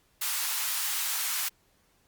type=high-pass noise; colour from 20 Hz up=white; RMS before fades=-30 dBFS; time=0.21-1.49 s; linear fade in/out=10 ms; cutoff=880 Hz; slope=24 dB/octave; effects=pink hiss -67 dBFS RMS until 2.07 s + Opus 48 kbps